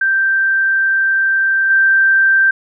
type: tone with level steps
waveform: sine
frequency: 1568 Hz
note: G6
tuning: in tune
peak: -11 / -8 dBFS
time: 0.01-2.51 s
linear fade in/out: 5 ms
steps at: 1.7 s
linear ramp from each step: 5 ms
effects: none